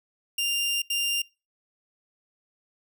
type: tone bursts at uneven times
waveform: sawtooth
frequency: 2794 Hz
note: F7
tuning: in tune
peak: -21 dBFS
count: 2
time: 0.38-0.82 / 0.9-1.22 s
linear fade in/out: 5 ms
effects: noise-tail reverb RT60 0.3 s tail -25 dB re dry